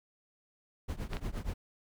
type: noise with tremolo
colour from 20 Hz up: brown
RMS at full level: -33 dBFS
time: 0.88-1.54 s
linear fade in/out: 10 ms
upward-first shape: triangle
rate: 8.5 Hz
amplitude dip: 95%
type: clicks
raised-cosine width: 0.3 ms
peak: -23 dBFS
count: 2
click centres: 1.133 / 1.169 s
effects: none